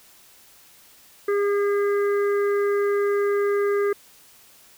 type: harmonic tone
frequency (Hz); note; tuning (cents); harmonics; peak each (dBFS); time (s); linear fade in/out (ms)
405.6; G#4; -41; 1 / 3 / 4 / 5; -19 / -31 / -35 / -37; 1.28-3.93; 5
effects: white hiss -52 dBFS RMS until 4.77 s